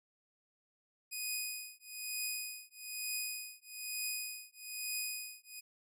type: tone with tremolo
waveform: 10% pulse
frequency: 2489 Hz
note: D#7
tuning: in tune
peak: -26 dBFS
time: 1.11-5.61 s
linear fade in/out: 20 ms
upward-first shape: triangle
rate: 1.1 Hz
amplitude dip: 100%
effects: none